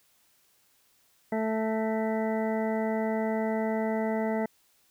harmonic tone with a mistuned harmonic, 220 Hz, A3, in tune, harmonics 1 / 2 / 3 / 4 / 6 / 7 / 8 / 9, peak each -29 / -32 / -32 / -36 / -48 / -48 / -51 / -41 dBFS, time 1.32-4.46 s, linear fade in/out 5 ms, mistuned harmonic 8, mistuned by +64 cents, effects white hiss -66 dBFS RMS until 4.9 s

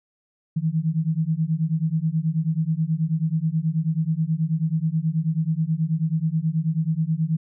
sine beating tone pair, 155.56 / 164.86 Hz, D#3 / E3, 0 / 0 cents, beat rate 9.3 Hz, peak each -23 / -23 dBFS, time 0.56-7.37 s, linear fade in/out 10 ms, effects none

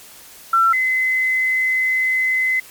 sine tone pair in turn, 1348 / 2040 Hz, E6 / C7, +38 / -44 cents, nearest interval perfect fifth, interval 718 cents, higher second, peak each -11 / -15 dBFS, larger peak first, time 0.53-0.73 / 0.73-2.6 s, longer second, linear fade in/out 5 ms, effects white hiss -42 dBFS RMS until 2.7 s + MP3 96 kbps

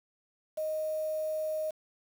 sine tone with quantisation, 622.3 Hz, D#5, in tune, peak -30 dBFS, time 0.57-1.71 s, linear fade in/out 10 ms, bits 8, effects none

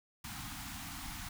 pink band-stop noise, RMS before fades -44 dBFS, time 0.24-1.29 s, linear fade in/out 5 ms, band 310 to 710 Hz, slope 96 dB/octave, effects none

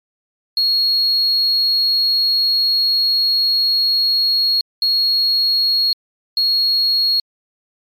sine tone bursts at uneven times, 4306 Hz, C8, 49 cents sharp, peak -11 dBFS, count 3, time 0.57-4.61 / 4.82-5.93 / 6.37-7.2 s, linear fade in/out 2 ms, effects tanh soft clip ceiling -10 dBFS + MP3 96 kbps

